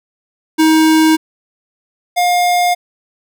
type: tone pair in turn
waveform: square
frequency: 316.4 / 710.3 Hz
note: D#4 / F5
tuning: +29 / +29 cents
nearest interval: octave + major second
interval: 1400 cents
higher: second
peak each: -8 / -11 dBFS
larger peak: first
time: 0.58-1.17 / 2.16-2.75 s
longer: neither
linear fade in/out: 20 ms
effects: none